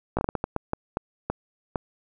slowing click train, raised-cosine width 1 ms, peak -11 dBFS, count 12, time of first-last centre 0.17-1.758 s, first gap 17 ms, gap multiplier 1.39, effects none

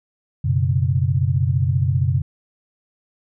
sine chord, F# suspended fourth, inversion none, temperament equal, 92.5 / 123.47 / 138.59 Hz, F#2 / B2 / C#3, 0 / 0 / 0 cents, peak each -20 dBFS, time 0.44-2.22 s, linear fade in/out 10 ms, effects none

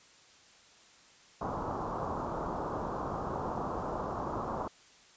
white low-pass noise, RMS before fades -36 dBFS, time 1.41-4.68 s, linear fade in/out 5 ms, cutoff 1200 Hz, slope 48 dB/octave, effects white hiss -59 dBFS RMS until 5.16 s + resampled to 16000 Hz

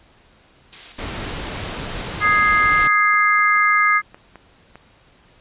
blue noise with tremolo, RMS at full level -30 dBFS, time 0.72-2.37 s, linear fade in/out 10 ms, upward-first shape square, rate 2.5 Hz, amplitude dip 50%
pink noise, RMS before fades -28 dBFS, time 0.98-2.88 s, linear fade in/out 10 ms
sine chord, Ab major, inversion second, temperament equal, 1244.5 / 1661.2 / 2093 Hz, Eb6 / Ab6 / C7, 0 / 0 / 0 cents, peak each -16 / -19 / -17 dBFS, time 2.2-4.02 s, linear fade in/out 50 ms
clicks, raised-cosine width 0.5 ms, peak -24 dBFS, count 7, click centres 2.768 / 3.137 / 3.39 / 3.564 / 4.145 / 4.357 / 4.756 s
effects pink hiss -53 dBFS RMS until 5.4 s + resampled to 8000 Hz

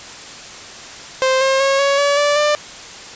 sawtooth tone with pitch steps, 523.3 / 534.6 / 546.2 / 558 / 570 / 582.3 / 594.9 Hz, C5 / C5 / C#5 / C#5 / C#5 / D5 / D5, 0 / +37 / -26 / +11 / +48 / -15 / +22 cents, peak -9 dBFS, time 1.22-2.55 s, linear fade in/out 0 ms, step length 190 ms, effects white hiss -34 dBFS RMS until 3.15 s + resampled to 16000 Hz

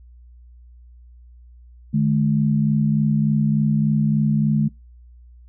sine tone pair together, 149.8 / 213.2 Hz, D3 / G#3, +35 / +46 cents, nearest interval tritone, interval 611 cents, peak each -18 dBFS, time 1.93-4.69 s, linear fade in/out 20 ms, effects noise-tail reverb RT60 0.2 s tail -24 dB re dry + added 60 Hz sine -43 dBFS peak until 5.48 s

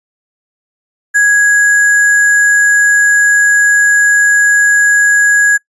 sine tone with sample-and-hold, 1661.2 Hz, G#6, in tune, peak -5 dBFS, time 1.14-5.58 s, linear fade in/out 20 ms, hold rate 8820 Hz, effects noise-tail reverb RT60 0.1 s tail -22 dB re dry + resampled to 22050 Hz

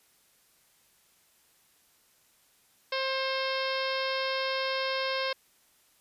harmonic tone with a mistuned harmonic, 530 Hz, C5, 22 cents sharp, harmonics 1 / 2 / 3 / 4 / 5 / 6 / 7 / 8 / 9 / 10, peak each -32 / -35 / -37 / -38 / -39 / -40 / -40 / -41 / -42 / -42 dBFS, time 2.92-5.33 s, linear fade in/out 5 ms, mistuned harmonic 4, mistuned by +17 cents, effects white hiss -65 dBFS RMS until 6 s + resampled to 32000 Hz

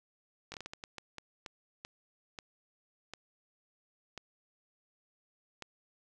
slowing click train, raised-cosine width 0.2 ms, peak -25 dBFS, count 15, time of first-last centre 0.52-5.623 s, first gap 20 ms, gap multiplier 1.39, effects none

